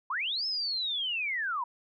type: linear two-way sweep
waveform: sine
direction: up then down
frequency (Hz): 930 to 5274 to 930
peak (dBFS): -29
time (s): 0.1-1.64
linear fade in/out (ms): 5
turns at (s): 0.46
effects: none